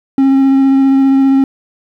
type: tone with vibrato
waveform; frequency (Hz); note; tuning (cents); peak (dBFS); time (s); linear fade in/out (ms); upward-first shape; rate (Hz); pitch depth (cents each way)
triangle; 270; C#4; -45; -4; 0.18-1.44; 2; sine; 15; 12
effects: 7-bit